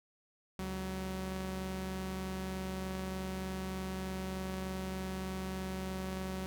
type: tone pair together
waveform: sawtooth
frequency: 70.5 / 188.21 Hz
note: C#2 / F#3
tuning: +30 / +30 cents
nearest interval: octave + perfect fourth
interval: 1700 cents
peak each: -39 / -34 dBFS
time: 0.59-6.46 s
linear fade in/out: 0 ms
effects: none